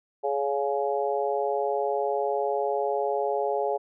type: harmonic tone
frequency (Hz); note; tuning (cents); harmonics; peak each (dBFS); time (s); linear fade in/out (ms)
140; C#3; +18; 3 / 4 / 5 / 6; -28 / -29 / -30 / -31; 0.23-3.78; 20
effects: none